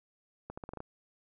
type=accelerating click train; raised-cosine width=1 ms; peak=-27 dBFS; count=7; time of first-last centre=0.5-0.804 s; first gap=75 ms; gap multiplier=0.84; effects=none